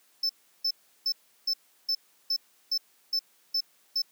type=tone bursts; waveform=triangle; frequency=5274 Hz; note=E8; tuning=in tune; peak=-23 dBFS; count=10; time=0.23-4.02 s; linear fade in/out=5 ms; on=64 ms; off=350 ms; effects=white hiss -64 dBFS RMS until 4.11 s + high-pass 200 Hz 12 dB/octave